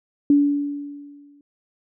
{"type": "tone with exponential decay", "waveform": "sine", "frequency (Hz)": 287.1, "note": "D4", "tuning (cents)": -39, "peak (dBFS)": -10, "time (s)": [0.3, 1.41], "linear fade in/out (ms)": 2, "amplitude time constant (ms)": 240, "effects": []}